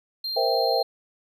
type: tone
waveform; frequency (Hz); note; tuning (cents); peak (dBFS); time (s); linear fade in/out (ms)
triangle; 4186; C8; 0; -26; 0.24-0.83; 5
type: chord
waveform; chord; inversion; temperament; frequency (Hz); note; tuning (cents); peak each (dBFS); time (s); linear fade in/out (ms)
sine; C dominant seventh; third; equal; 466.2 / 523.3 / 659.3 / 784; Bb4 / C5 / E5 / G5; 0 / 0 / 0 / 0; -26; 0.36-0.83; 10
effects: none